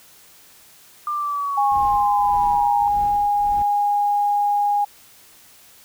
sine exponential sweep, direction down, 1200 to 920 Hz, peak -21 dBFS, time 1.07-2.88 s, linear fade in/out 2 ms
sine tone, 820 Hz, G#5, 22 cents flat, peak -16 dBFS, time 1.57-4.85 s, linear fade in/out 10 ms
brown noise with tremolo, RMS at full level -33 dBFS, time 1.71-3.63 s, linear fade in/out 10 ms, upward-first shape triangle, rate 1.7 Hz, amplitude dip 95%
effects white hiss -49 dBFS RMS until 5.84 s

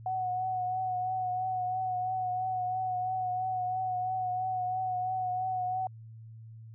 sine tone with vibrato, 740 Hz, F#5, in tune, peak -29 dBFS, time 0.06-5.87 s, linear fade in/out 2 ms, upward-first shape triangle, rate 3 Hz, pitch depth 33 cents each way, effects added 112 Hz sine -45 dBFS peak until 6.74 s

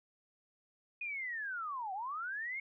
sine linear two-way sweep, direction down then up, 2489 to 734 to 2201 Hz, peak -37 dBFS, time 1.01-2.6 s, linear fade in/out 5 ms, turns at 1.93 s, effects none

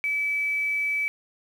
sine tone with quantisation, 2299 Hz, D7, 37 cents flat, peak -23 dBFS, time 0.04-1.08 s, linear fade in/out 0 ms, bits 8, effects none

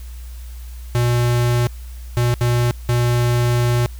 square tone bursts at uneven times, 120.7 Hz, B2, 39 cents flat, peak -15 dBFS, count 4, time 0.95-1.67 / 2.17-2.34 / 2.41-2.71 / 2.89-3.86 s, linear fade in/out 0 ms, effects added 60 Hz sine -30 dBFS peak until 3.99 s + white hiss -47 dBFS RMS until 3.99 s

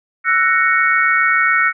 sine chord, F# dominant seventh, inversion third, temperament equal with one note detuned, 1333.1 / 1480 / 1864.7 / 2217 Hz, E6 / F#6 / A#6 / C#7, +19 / 0 / 0 / 0 cents, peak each -17 dBFS, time 0.24-1.73 s, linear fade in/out 50 ms, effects none

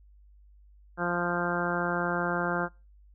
harmonic tone, 174.61 Hz, F3, in tune, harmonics 1 / 2 / 3 / 4 / 5 / 6 / 7 / 8 / 9, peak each -33 / -34 / -35 / -35 / -37 / -38 / -38 / -34 / -35 dBFS, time 0.97-2.69 s, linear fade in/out 50 ms, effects noise-tail reverb RT60 0.3 s tail -24 dB re dry + added 50 Hz sine -53 dBFS peak until 3.14 s

